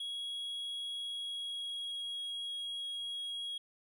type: tone with pitch glide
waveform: triangle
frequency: 3322 to 3301 Hz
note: G#7 to G#7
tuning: 0 to -11 cents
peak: -36 dBFS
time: 0-3.58 s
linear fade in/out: 5 ms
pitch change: -11 cents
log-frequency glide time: 0.95-2.09 s
effects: none